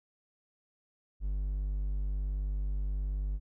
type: tone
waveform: triangle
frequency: 49.36 Hz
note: G1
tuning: 13 cents sharp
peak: -28 dBFS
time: 1.2-3.4 s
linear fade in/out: 50 ms
effects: none